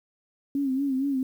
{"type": "tone with vibrato", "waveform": "sine", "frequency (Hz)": 271, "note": "C#4", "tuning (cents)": -39, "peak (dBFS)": -23, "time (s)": [0.55, 1.23], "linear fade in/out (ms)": 2, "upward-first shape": "sine", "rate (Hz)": 4.3, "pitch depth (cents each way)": 78, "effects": ["9-bit"]}